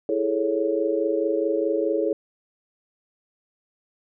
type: chord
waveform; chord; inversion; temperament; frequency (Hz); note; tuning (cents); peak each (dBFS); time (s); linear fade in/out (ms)
sine; A major seventh; second; equal; 329.6 / 415.3 / 440 / 554.4; E4 / G#4 / A4 / C#5; 0 / 0 / 0 / 0; -26; 0.09-2.13; 2
effects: none